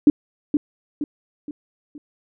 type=tone with echo; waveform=sine; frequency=294 Hz; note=D4; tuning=2 cents sharp; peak=-7 dBFS; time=0.07-0.1 s; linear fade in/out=2 ms; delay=470 ms; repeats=4; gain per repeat=-7 dB; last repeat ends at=1.98 s; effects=none